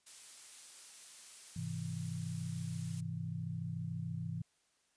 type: noise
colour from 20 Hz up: blue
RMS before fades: -50 dBFS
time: 0.06-3.01 s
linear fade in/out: 10 ms
type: chord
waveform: sine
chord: Ab augmented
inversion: none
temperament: equal with one note detuned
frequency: 104.13 / 130.81 / 164.81 Hz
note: Ab2 / C3 / E3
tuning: +5 / 0 / 0 cents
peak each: -43 / -43 / -40 dBFS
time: 1.56-4.42 s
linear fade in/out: 5 ms
effects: white hiss -75 dBFS RMS until 4.96 s + resampled to 22050 Hz